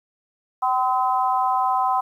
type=harmonic tone; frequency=255.6 Hz; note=C4; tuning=40 cents flat; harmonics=3 / 4 / 5; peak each=-21 / -21 / -27 dBFS; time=0.62-2.01 s; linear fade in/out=10 ms; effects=9-bit